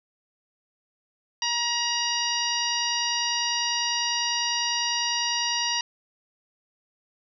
harmonic tone, 950 Hz, A#5, 33 cents sharp, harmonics 1 / 2 / 3 / 4 / 5 / 6, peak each -31 / -33 / -29 / -34 / -30 / -30 dBFS, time 1.42-5.81 s, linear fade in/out 2 ms, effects none

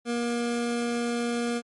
25% pulse tone, 237.4 Hz, A#3, 32 cents sharp, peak -22 dBFS, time 0.05-1.62 s, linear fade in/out 50 ms, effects MP3 48 kbps

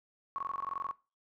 sine tone bursts, 1108.7 Hz, C#6, in tune, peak -32 dBFS, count 13, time 0.36-0.911 s, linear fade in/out 0 ms, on 23 ms, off 21 ms, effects noise-tail reverb RT60 0.3 s tail -19 dB re dry

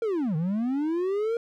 triangle linear two-way sweep, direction down then up, 472.6 to 149.9 to 472.6 Hz, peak -22 dBFS, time 0.02-1.37 s, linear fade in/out 2 ms, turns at 0.36 s, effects none

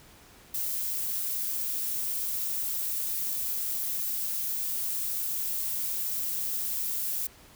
violet noise, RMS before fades -31 dBFS, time 0.54-7.27 s, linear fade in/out 5 ms, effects pink hiss -54 dBFS RMS until 7.55 s

